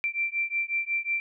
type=beating tone pair; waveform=sine; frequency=2349 / 2354.5 Hz; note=D7 / D7; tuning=0 / +4 cents; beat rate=5.5 Hz; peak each=-29 dBFS; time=0.04-1.2 s; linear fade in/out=0 ms; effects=none

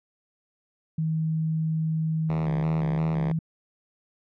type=tone with pitch glide; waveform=sine; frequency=159.1 to 161.69 Hz; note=D#3 to E3; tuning=+39 to -33 cents; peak=-23 dBFS; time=0.98-3.39 s; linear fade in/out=5 ms; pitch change=+28 cents; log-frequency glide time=2.56-3.24 s
type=tone with vibrato; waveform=5% pulse; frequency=74.1 Hz; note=D2; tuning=16 cents sharp; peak=-20 dBFS; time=2.29-3.32 s; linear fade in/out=5 ms; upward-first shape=square; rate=2.9 Hz; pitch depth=110 cents each way
effects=low-pass 2000 Hz 12 dB/octave

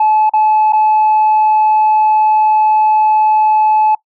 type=tone with dropouts; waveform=sine; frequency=861 Hz; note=A5; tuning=38 cents flat; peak=-6 dBFS; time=0-3.95 s; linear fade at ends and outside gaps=5 ms; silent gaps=0.295-0.335 / 0.724-0.731 s; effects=noise-tail reverb RT60 0.1 s tail -22 dB re dry + tanh soft clip ceiling -5 dBFS

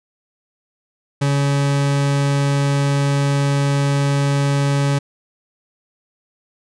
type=tone; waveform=40% pulse; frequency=140.9 Hz; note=C#3; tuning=29 cents sharp; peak=-14 dBFS; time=1.21-4.99 s; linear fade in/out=10 ms; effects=resampled to 22050 Hz

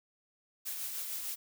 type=noise with tremolo; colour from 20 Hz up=blue; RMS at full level=-37 dBFS; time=0.65-1.36 s; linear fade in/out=20 ms; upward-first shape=triangle; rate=6.6 Hz; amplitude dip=40%; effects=none

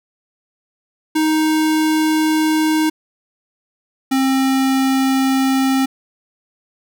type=tone pair in turn; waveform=square; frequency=312.4 / 266.2 Hz; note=D#4 / C4; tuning=+7 / +30 cents; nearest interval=minor third; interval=277 cents; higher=first; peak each=-14 dBFS; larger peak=neither; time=1.15-2.9 / 4.11-5.86 s; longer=neither; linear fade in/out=10 ms; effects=none

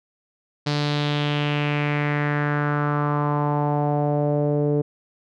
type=tone with low-pass filter sweep; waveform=sawtooth; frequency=146.83 Hz; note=D3; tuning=in tune; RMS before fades=-22 dBFS; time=0.66-4.82 s; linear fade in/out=10 ms; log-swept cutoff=4600 to 450 Hz; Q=3.3; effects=none

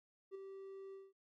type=tone with ADSR envelope; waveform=triangle; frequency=388.3 Hz; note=G4; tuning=16 cents flat; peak=-40 dBFS; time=0.31-1.13 s; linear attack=39 ms; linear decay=9 ms; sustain=-6 dB; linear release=200 ms; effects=MP3 48 kbps

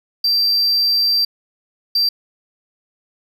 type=tone bursts at uneven times; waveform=triangle; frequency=4699 Hz; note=D8; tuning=in tune; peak=-12 dBFS; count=2; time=0.24-1.25 / 1.95-2.09 s; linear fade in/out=5 ms; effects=none

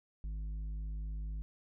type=tone with tanh clipping; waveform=sine; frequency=52.1 Hz; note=G#1; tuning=6 cents sharp; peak=-38 dBFS; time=0.24-1.42 s; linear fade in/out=0 ms; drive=7 dB; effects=none

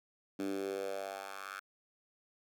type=tone with high-pass filter sweep; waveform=10% pulse; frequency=97.5 Hz; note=G2; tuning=9 cents flat; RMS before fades=-40 dBFS; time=0.39-1.6 s; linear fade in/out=5 ms; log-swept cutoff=260 to 1400 Hz; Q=3.6; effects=none

